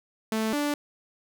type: tone pair in turn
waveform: sawtooth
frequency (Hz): 220.1 / 292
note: A3 / D4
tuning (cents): +1 / -10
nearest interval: perfect fourth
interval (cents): 489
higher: second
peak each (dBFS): -21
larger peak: neither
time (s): 0.32-0.53 / 0.53-0.74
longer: neither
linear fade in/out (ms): 2
effects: none